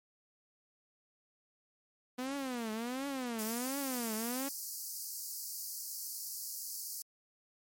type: tone with vibrato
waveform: sawtooth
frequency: 246.8 Hz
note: B3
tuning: 1 cent flat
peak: -32 dBFS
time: 2.18-4.49 s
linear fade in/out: 10 ms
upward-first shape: triangle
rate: 1.4 Hz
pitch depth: 250 cents each way
type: high-pass noise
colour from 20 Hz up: white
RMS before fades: -41 dBFS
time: 3.39-7.02 s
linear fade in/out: 0 ms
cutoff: 4500 Hz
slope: 96 dB/octave
effects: MP3 64 kbps